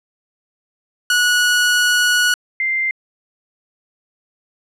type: tone pair in turn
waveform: sawtooth / sine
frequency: 1464 / 2090 Hz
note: F#6 / C7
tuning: -19 / -2 cents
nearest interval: tritone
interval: 617 cents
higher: second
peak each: -9 / -16 dBFS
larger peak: first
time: 1.1-2.34 / 2.6-2.91 s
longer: first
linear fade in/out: 2 ms
effects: low-pass 12000 Hz 12 dB/octave